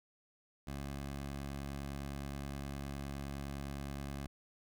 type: tone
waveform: 15% pulse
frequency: 69.7 Hz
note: C#2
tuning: 10 cents sharp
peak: -34 dBFS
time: 0.67-4.27 s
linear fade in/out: 5 ms
effects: none